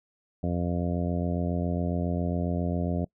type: harmonic tone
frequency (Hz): 87.31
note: F2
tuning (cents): 0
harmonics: 1 / 2 / 3 / 4 / 5 / 6 / 7 / 8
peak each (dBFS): -30 / -29 / -33 / -39 / -39 / -41 / -37 / -41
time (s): 0.43-3.05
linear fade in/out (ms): 5
effects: noise-tail reverb RT60 0.1 s tail -23 dB re dry